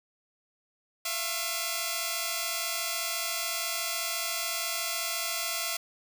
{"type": "tone cluster", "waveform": "5% pulse", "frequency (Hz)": [670, 704, 1085, 2422], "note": ["E5", "F5", "C#6", "D#7"], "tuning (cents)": [28, 14, -37, -47], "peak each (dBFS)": [-22, -27, -25, -26], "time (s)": [1.05, 5.77], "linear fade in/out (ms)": 5, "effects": []}